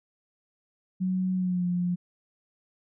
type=tone with pitch glide; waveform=sine; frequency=185.5 to 177.23 Hz; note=F#3 to F3; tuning=+5 to +26 cents; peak=-24 dBFS; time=1-1.96 s; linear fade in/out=20 ms; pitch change=-79 cents; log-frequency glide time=1.35-1.66 s; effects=none